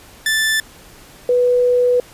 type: tone pair in turn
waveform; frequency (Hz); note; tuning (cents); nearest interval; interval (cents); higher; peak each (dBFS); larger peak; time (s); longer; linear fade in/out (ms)
sawtooth / sine; 1760 / 492.7; A6 / B4; 0 / -4; octave + minor seventh; 2204; first; -11; neither; 0.26-0.6 / 1.29-2; second; 2
effects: pink hiss -43 dBFS RMS until 2.13 s + resampled to 32000 Hz